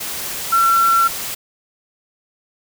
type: tone in noise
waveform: sine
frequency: 1354 Hz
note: E6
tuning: 46 cents sharp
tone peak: -11 dBFS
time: 0.52-1.08 s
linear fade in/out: 10 ms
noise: white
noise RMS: -26 dBFS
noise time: 0-1.35 s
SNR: +12 dB
effects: none